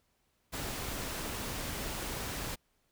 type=noise; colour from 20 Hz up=pink; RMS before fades=-38 dBFS; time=0.52-2.56 s; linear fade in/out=20 ms; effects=pink hiss -75 dBFS RMS until 2.91 s